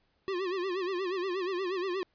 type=tone with vibrato; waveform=square; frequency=370 Hz; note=F#4; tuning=in tune; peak=-31 dBFS; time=0.28-2.03 s; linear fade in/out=0 ms; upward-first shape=sine; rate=8.4 Hz; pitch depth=110 cents each way; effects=pink hiss -73 dBFS RMS until 2.14 s + resampled to 11025 Hz